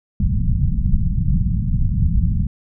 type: low-pass noise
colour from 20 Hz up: pink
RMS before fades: -17 dBFS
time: 0.2-2.47 s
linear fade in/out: 5 ms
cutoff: 200 Hz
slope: 48 dB/octave
effects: none